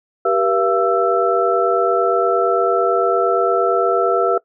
sine tone cluster, 390.7 / 479.5 / 679 / 1326 Hz, G4 / A#4 / F5 / E6, -6 / +49 / -49 / +10 cents, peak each -19 dBFS, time 0.25-4.38 s, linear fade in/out 5 ms, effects noise-tail reverb RT60 0.1 s tail -20 dB re dry

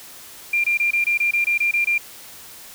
sine tone bursts, 2388 Hz, D7, 28 cents sharp, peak -16 dBFS, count 11, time 0.53-1.98 s, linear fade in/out 5 ms, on 110 ms, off 24 ms, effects white hiss -41 dBFS RMS until 2.74 s

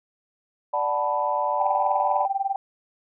sine chord, B minor seventh, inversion first, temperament equal, 587.3 / 740 / 880 / 987.8 Hz, D5 / F#5 / A5 / B5, 0 / 0 / 0 / 0 cents, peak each -27 / -29 / -26 / -26 dBFS, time 0.73-2.26 s, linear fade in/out 10 ms
sine tone with tremolo, 784 Hz, G5, in tune, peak -19 dBFS, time 1.6-2.56 s, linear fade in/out 2 ms, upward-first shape sine, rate 20 Hz, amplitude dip 90%
effects tanh soft clip ceiling -7 dBFS

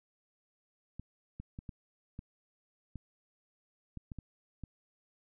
clicks, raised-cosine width 5 ms, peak -30 dBFS, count 10, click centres 0.996 / 1.4 / 1.589 / 1.692 / 2.191 / 2.957 / 3.973 / 4.118 / 4.187 / 4.637 s, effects none

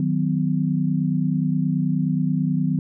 sine chord, B major, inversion first, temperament equal with one note detuned, 155.56 / 185 / 252.7 Hz, D#3 / F#3 / B3, 0 / 0 / +40 cents, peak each -22 / -23 / -24 dBFS, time 0-2.79 s, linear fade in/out 2 ms, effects none

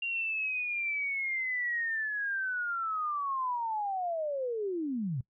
sine linear sweep, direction down, 2782 to 115.6 Hz, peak -30 dBFS, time 0.02-5.21 s, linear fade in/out 5 ms, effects noise-tail reverb RT60 0.1 s tail -21 dB re dry

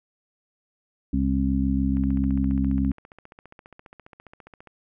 harmonic tone, 66.9 Hz, C2, 39 cents sharp, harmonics 1 / 2 / 3 / 4, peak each -25 / -31 / -25 / -24 dBFS, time 1.13-2.92 s, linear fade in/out 5 ms
click train, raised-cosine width 0.5 ms, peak -30 dBFS, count 41, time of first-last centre 1.97-4.673 s, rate 14.8 Hz
effects none

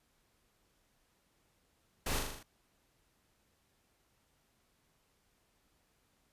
pink noise with echo, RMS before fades -36 dBFS, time 2.06-2.19 s, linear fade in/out 5 ms, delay 40 ms, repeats 6, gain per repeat -3 dB, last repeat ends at 2.43 s, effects pink hiss -74 dBFS RMS until 6.32 s + resampled to 32000 Hz

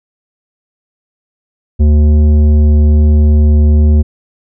triangle tone with tanh clipping, 75.1 Hz, D2, 39 cents sharp, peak -6 dBFS, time 1.79-4.03 s, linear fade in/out 20 ms, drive 15 dB, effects none

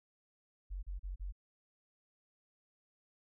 sine tone bursts, 46.25 Hz, F#1, in tune, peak -38 dBFS, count 4, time 0.7-1.325 s, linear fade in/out 20 ms, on 130 ms, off 35 ms, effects none

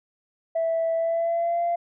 sine tone with pitch glide, 658 to 688.3 Hz, E5 to F5, -3 to -25 cents, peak -20 dBFS, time 0.55-1.76 s, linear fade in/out 10 ms, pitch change +78 cents, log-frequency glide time 0.95-1.62 s, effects tanh soft clip ceiling -18 dBFS

